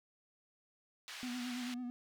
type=band-pass noise; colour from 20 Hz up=white; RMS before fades=-48 dBFS; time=1.08-1.74 s; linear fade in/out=0 ms; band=1200 to 3900 Hz; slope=12 dB/octave
type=tone with vibrato; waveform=triangle; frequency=246.9 Hz; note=B3; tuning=in tune; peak=-37 dBFS; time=1.23-1.9 s; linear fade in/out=0 ms; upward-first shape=sine; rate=9.1 Hz; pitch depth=39 cents each way
effects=none